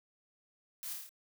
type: noise with echo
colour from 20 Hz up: blue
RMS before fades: -43 dBFS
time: 0.83-0.93 s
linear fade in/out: 0 ms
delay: 27 ms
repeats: 6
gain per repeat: -2 dB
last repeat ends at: 1.092 s
effects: none